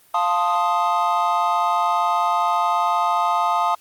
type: chord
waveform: triangle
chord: F dominant seventh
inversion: none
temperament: equal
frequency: 698.5 / 880 / 1046.5 / 1244.5 Hz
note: F5 / A5 / C6 / Eb6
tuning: 0 / 0 / 0 / 0 cents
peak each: -21 / -20 / -23 / -20 dBFS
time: 0.14-3.75 s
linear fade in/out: 5 ms
effects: white hiss -54 dBFS RMS until 3.8 s + Opus 24 kbps